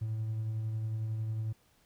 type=tone with tremolo; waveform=triangle; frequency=110 Hz; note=A2; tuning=in tune; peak=-27 dBFS; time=0.01-1.53 s; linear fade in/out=10 ms; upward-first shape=triangle; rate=11 Hz; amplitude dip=40%; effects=tanh soft clip ceiling -27 dBFS + pink hiss -68 dBFS RMS until 1.85 s